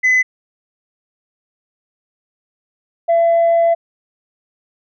sine tone pair in turn, 2018 / 673.4 Hz, B6 / E5, +37 / +37 cents, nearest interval octave + perfect fifth, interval 1900 cents, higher first, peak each -8 dBFS, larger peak neither, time 0.03-0.23 / 3.08-3.75 s, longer second, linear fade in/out 20 ms, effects tanh soft clip ceiling -8 dBFS

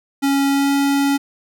square tone with pitch glide, 277.2 to 279.5 Hz, C#4 to C#4, 0 to +14 cents, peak -15 dBFS, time 0.22-1.18 s, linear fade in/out 20 ms, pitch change +14 cents, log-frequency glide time 0.48-0.71 s, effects none

